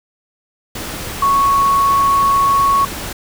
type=tone in noise; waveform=sine; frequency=1108.7 Hz; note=C#6; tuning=in tune; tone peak=-10 dBFS; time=1.22-2.85 s; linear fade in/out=5 ms; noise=pink; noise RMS=-26 dBFS; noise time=0.75-3.13 s; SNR=+13 dB; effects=none